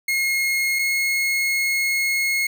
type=tone pair in turn; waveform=40% pulse; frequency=2154 / 2164 Hz; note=C7 / C#7; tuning=+50 / -42 cents; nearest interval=unison; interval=8 cents; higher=second; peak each=-18 dBFS; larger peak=neither; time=0.08-0.79 / 0.79-2.47 s; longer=second; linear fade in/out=5 ms; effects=none